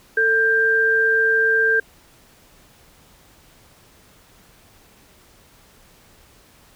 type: tone pair together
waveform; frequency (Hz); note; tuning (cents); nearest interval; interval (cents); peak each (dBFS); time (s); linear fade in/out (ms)
sine; 446.3 / 1585; A4 / G6; +25 / +19; octave + minor seventh; 2194; -21 / -15; 0.17-1.8; 5
effects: pink hiss -52 dBFS RMS until 6.75 s